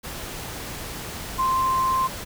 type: tone in noise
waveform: sine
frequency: 1046.5 Hz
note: C6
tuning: in tune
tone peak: -19 dBFS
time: 1.38-2.08 s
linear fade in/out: 20 ms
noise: pink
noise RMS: -34 dBFS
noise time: 0.03-2.25 s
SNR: +12 dB
effects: none